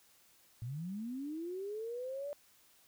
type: linear sweep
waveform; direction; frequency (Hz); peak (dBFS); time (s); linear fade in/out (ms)
sine; up; 110 to 587.3; -38; 0.62-2.33; 0
effects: white hiss -66 dBFS RMS until 2.87 s